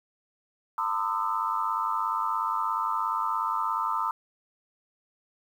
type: tone cluster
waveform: sine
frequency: 908 / 1019 / 1211 / 1308 Hz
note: A#5 / C6 / D#6 / E6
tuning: -46 / -46 / -47 / -14 cents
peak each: -31 dBFS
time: 0.78-4.11 s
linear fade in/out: 2 ms
effects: 9-bit